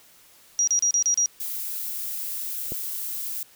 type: tone bursts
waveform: sine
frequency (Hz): 5740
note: F8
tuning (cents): +47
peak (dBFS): -18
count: 6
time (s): 0.59-1.259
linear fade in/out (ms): 0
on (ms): 84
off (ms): 33
type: noise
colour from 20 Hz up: violet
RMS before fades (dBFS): -31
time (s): 1.4-3.43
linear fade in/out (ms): 2
type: click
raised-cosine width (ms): 2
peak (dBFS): -20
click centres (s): 2.721
effects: white hiss -54 dBFS RMS until 3.55 s